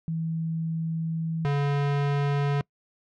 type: tone pair in turn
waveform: sine / square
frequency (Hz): 162.7 / 142.53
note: E3 / C#3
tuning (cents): -22 / +49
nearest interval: major second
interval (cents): 229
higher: first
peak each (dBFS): -26 / -23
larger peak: second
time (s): 0.08-1.45 / 1.45-2.61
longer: first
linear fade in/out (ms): 0
effects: noise-tail reverb RT60 0.1 s tail -25 dB re dry + low-pass 3000 Hz 12 dB/octave